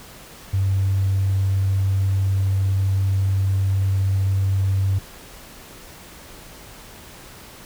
triangle tone, 96.7 Hz, G2, 23 cents flat, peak -13 dBFS, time 0.53-4.99 s, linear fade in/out 10 ms, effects tanh soft clip ceiling -14 dBFS + pink hiss -42 dBFS RMS until 7.65 s

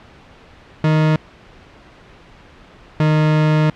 40% pulse tone pair in turn, 155.56 / 154.13 Hz, D#3 / D#3, 0 / -16 cents, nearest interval unison, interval 16 cents, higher first, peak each -11 dBFS, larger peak neither, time 0.84-1.16 / 3-3.7 s, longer second, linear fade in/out 2 ms, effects pink hiss -44 dBFS RMS until 3.75 s + low-pass 3000 Hz 12 dB/octave

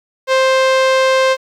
sawtooth tone, 525 Hz, C5, 6 cents sharp, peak -6 dBFS, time 0.27-1.37 s, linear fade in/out 50 ms, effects low-pass 5000 Hz 12 dB/octave + 8-bit

